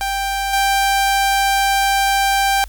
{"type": "tone with level steps", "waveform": "sawtooth", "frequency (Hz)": 787, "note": "G5", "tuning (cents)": 7, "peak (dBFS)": [-15, -10], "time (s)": [0.01, 2.64], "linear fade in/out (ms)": 0, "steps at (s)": 0.53, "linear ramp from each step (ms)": 5, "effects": ["added 50 Hz sine -32 dBFS peak until 2.68 s", "white hiss -48 dBFS RMS until 2.68 s"]}